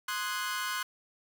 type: chord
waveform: sawtooth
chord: Ab dominant seventh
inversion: first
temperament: equal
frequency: 1046.5 / 1244.5 / 1480 / 1661.2 Hz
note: C6 / Eb6 / Gb6 / Ab6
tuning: 0 / 0 / 0 / 0 cents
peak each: -32 / -37 / -32 / -38 dBFS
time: 0.08-0.83 s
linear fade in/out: 5 ms
effects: none